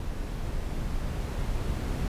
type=noise with level ramp; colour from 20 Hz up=brown; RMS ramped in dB=-33 to -28 dBFS; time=0-2.08 s; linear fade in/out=2 ms; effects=resampled to 32000 Hz